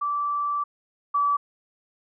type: tone pair in turn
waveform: sine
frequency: 1163 / 1151 Hz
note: D6 / D6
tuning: -17 / -35 cents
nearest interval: unison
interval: 18 cents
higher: first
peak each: -23 / -19 dBFS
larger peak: second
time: 0.01-0.64 / 1.14-1.37 s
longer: first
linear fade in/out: 10 ms
effects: none